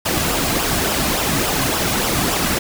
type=noise with flanger; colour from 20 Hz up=pink; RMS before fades=-19 dBFS; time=0.05-2.59 s; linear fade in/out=10 ms; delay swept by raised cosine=0.46 to 2.26 ms; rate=3.5 Hz; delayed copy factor=-0.55; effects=none